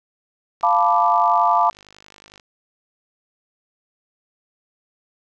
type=click train; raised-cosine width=0.2 ms; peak=-27 dBFS; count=92; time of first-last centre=0.61-2.398 s; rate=50.9 Hz
type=chord; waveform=sine; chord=B half-diminished seventh; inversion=second; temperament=equal; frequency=698.5 / 880 / 987.8 / 1174.7 Hz; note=F5 / A5 / B5 / D6; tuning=0 / 0 / 0 / 0 cents; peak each=-19 dBFS; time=0.63-1.7 s; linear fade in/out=5 ms
effects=none